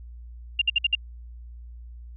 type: tone bursts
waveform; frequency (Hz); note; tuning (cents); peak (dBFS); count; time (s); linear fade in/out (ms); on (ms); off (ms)
sine; 2794; F7; 0; -17; 5; 0.59-0.952; 5; 26; 58
effects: added 59 Hz sine -39 dBFS peak until 2.16 s